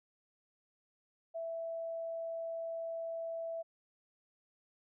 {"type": "tone", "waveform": "sine", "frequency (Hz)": 661, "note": "E5", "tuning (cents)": 5, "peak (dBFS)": -37, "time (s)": [1.34, 3.63], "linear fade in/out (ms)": 20, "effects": []}